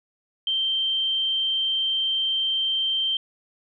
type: tone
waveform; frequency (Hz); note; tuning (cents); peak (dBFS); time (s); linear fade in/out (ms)
sine; 3136; G7; 0; -21; 0.47-3.17; 2
effects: none